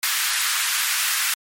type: high-pass noise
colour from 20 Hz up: pink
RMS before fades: -22 dBFS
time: 0.03-1.34 s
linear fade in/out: 2 ms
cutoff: 1300 Hz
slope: 24 dB/octave
effects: MP3 64 kbps